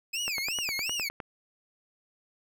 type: tone with vibrato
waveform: 25% pulse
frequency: 2500 Hz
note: D#7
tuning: 8 cents sharp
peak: -26 dBFS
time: 0.13-1.09 s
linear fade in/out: 10 ms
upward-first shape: sine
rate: 2.8 Hz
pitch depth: 270 cents each way
type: click train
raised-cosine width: 0.5 ms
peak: -21 dBFS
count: 10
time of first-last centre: 0.28-1.202 s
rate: 9.76 Hz
effects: none